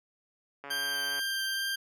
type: click train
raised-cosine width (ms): 0.5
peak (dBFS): -27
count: 79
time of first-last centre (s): 0.64-1.193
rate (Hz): 141
type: tone with vibrato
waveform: 20% pulse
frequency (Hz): 1580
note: G6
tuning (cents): +13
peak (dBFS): -25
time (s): 0.7-1.76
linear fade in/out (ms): 10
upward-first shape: triangle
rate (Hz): 2.3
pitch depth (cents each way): 8
effects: high-pass 300 Hz 12 dB/octave